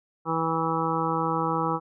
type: harmonic tone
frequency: 163 Hz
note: E3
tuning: 19 cents flat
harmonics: 1 / 2 / 3 / 5 / 6 / 7 / 8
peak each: -31 / -31 / -31 / -31 / -31 / -31 / -31 dBFS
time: 0.25-1.8 s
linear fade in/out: 50 ms
effects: none